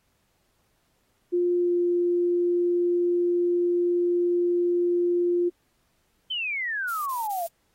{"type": "tone with pitch glide", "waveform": "sine", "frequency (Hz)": [352.5, 350.3], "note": ["F4", "F4"], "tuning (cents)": [16, 5], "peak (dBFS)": -20, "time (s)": [1.32, 5.5], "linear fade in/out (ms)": 20, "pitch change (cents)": -11, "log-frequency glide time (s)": [1.58, 1.73]}
{"type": "exponential sweep", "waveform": "sine", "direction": "down", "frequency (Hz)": [3136, 652], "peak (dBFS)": -26, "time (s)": [6.3, 7.47], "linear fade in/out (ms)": 10}
{"type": "noise bursts", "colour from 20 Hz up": "violet", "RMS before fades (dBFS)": -38, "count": 3, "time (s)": [6.88, 7.48], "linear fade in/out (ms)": 5, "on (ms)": 180, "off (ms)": 30}
{"effects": ["pink hiss -70 dBFS RMS until 7.74 s", "AAC 48 kbps"]}